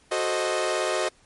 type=chord; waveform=sawtooth; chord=F# diminished seventh; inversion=none; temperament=equal with one note detuned; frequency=370 / 440 / 525.1 / 622.3 Hz; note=F#4 / A4 / C5 / Eb5; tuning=0 / 0 / +6 / 0 cents; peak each=-25 / -28 / -26 / -23 dBFS; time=0.11-1.09 s; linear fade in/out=10 ms; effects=pink hiss -59 dBFS RMS until 1.25 s + MP3 48 kbps